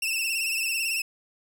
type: tone with vibrato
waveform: sawtooth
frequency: 2666 Hz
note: E7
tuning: 19 cents sharp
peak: -22 dBFS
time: 0.02-1.02 s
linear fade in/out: 5 ms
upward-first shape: triangle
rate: 18 Hz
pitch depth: 79 cents each way
effects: none